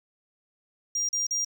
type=tone bursts; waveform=sine; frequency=5700 Hz; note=F8; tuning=34 cents sharp; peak=-22 dBFS; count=3; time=0.95-1.448 s; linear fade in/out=5 ms; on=140 ms; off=39 ms; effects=tanh soft clip ceiling -24 dBFS + 9-bit